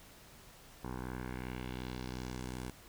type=tone with low-pass filter sweep; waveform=10% pulse; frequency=62.7 Hz; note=B1; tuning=27 cents sharp; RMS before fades=-42 dBFS; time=0.83-2.71 s; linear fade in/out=10 ms; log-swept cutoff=1100 to 11000 Hz; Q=1.8; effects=pink hiss -57 dBFS RMS until 2.88 s